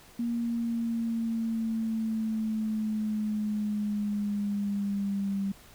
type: linear sweep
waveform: sine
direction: down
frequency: 236 to 196 Hz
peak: -27 dBFS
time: 0.19-5.52 s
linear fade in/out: 5 ms
effects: pink hiss -54 dBFS RMS until 5.74 s